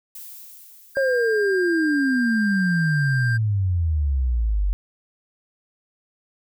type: noise with exponential decay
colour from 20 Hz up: violet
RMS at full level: -37 dBFS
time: 0.15-2.55 s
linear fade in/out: 2 ms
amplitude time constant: 520 ms
type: tone with pitch glide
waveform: triangle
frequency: 1600 to 1587.1 Hz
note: G6 to G6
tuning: +35 to +21 cents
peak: -22 dBFS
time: 0.95-3.38 s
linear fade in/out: 20 ms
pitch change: -14 cents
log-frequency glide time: 1.73-2.68 s
type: exponential sweep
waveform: sine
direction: down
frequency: 554.4 to 46.17 Hz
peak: -18 dBFS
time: 0.97-4.73 s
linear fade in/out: 0 ms
effects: none